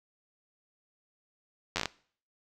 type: slowing click train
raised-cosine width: 0.2 ms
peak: -12 dBFS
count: 7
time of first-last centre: 1.76-1.857 s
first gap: 10 ms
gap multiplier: 1.19
effects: noise-tail reverb RT60 0.5 s tail -21 dB re dry